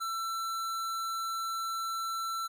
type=tone; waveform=square; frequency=1340 Hz; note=E6; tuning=28 cents sharp; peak=-33 dBFS; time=0-2.48 s; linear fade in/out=20 ms; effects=none